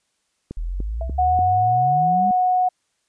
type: click train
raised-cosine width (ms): 3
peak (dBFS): -18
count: 4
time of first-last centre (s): 0.51-1.39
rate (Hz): 3.41
type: exponential sweep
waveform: sine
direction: up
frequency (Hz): 39 to 207.7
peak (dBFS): -23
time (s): 0.57-2.31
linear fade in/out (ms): 0
type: tone with exponential decay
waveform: sine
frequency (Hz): 659.3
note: E5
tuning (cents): 0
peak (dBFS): -25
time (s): 1.01-1.18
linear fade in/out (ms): 2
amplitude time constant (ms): 36
type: tone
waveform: sine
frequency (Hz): 733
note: F#5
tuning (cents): -16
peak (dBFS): -15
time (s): 1.18-2.69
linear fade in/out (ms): 10
effects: white hiss -70 dBFS RMS until 3.08 s + resampled to 22050 Hz